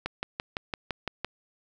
click train, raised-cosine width 0.3 ms, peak -14 dBFS, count 8, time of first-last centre 0.06-1.246 s, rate 5.9 Hz, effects none

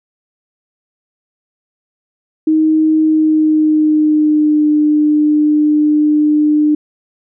sine tone with pitch glide, 313.5 to 300.9 Hz, D#4 to D4, +13 to +42 cents, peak -8 dBFS, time 2.47-6.75 s, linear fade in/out 5 ms, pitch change -71 cents, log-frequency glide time 3.02-4.69 s, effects none

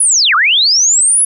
sine linear two-way sweep, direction down then up, 10548 to 1131 to 10548 Hz, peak -7 dBFS, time 0-1.25 s, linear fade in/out 5 ms, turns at 0.35 s, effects none

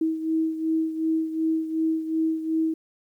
sine beating tone pair, 320 / 322.7 Hz, D#4 / E4, +49 / -37 cents, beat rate 2.7 Hz, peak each -23 / -29 dBFS, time 0.01-2.74 s, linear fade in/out 5 ms, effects 10-bit

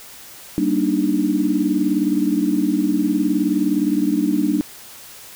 sine chord, Eb major seventh, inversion first, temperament just, 194.45 / 233.3 / 291.7 / 311.1 Hz, G3 / Bb3 / D4 / Eb4, -14 / +2 / -12 / 0 cents, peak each -23 / -24 / -19 / -21 dBFS, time 0.58-4.61 s, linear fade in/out 0 ms, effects white hiss -40 dBFS RMS until 5.35 s

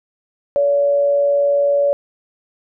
sine tone with frequency modulation, 569 Hz, C#5, 45 cents sharp, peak -12 dBFS, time 0.56-1.93 s, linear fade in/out 0 ms, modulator 119 Hz, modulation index 0.23, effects none

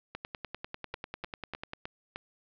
two click trains, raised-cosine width 0.3 ms, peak -21 / -21 dBFS, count 5 / 17, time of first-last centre 0.94-2.16 / 0.15-1.734 s, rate 3.28 / 10.1 Hz, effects low-pass 4000 Hz 12 dB/octave

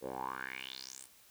10% pulse tone with band-pass filter sweep, 65.1 Hz, C2, 8 cents flat, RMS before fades -43 dBFS, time 0.01-1.08 s, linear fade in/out 50 ms, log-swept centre 480 to 10000 Hz, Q 5.7, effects white hiss -62 dBFS RMS until 1.3 s

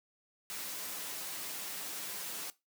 white noise with comb filter, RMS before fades -41 dBFS, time 0.5-2.5 s, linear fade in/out 0 ms, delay 8.3 ms, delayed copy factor -0.5, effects noise-tail reverb RT60 0.2 s tail -17 dB re dry + high-pass 150 Hz 12 dB/octave

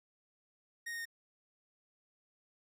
45% pulse tone with pitch steps, 1864.7 / 1852.9 / 1841.2 Hz, A#6 / A#6 / A#6, 0 / -11 / -22 cents, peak -39 dBFS, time 0.86-1.055 s, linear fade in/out 10 ms, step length 65 ms, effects none

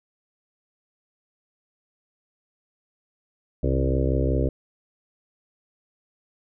harmonic tone with a mistuned harmonic, 65.3 Hz, C2, 3 cents flat, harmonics 1 / 2 / 4 / 5 / 6 / 7 / 8 / 9, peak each -23 / -26 / -29 / -30 / -31 / -31 / -32 / -33 dBFS, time 3.63-4.49 s, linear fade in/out 5 ms, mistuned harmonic 2, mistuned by +29 cents, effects none

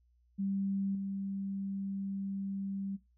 sine tone with level steps, 196 Hz, G3, in tune, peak -31 / -35 dBFS, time 0.38-2.97 s, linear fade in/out 20 ms, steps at 0.95 s, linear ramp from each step 2 ms, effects noise-tail reverb RT60 0.2 s tail -18 dB re dry + added 60 Hz sine -66 dBFS peak until 3.17 s

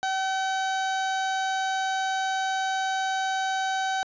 30% pulse tone, 764 Hz, G5, 45 cents flat, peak -22 dBFS, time 0.03-4.03 s, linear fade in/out 0 ms, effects resampled to 16000 Hz

